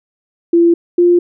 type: tone pair in turn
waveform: sine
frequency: 340 / 350 Hz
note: F4 / F4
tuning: -46 / +4 cents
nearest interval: minor second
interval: 50 cents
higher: second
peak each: -6 dBFS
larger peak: neither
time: 0.53-0.74 / 0.98-1.19 s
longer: neither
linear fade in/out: 5 ms
effects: none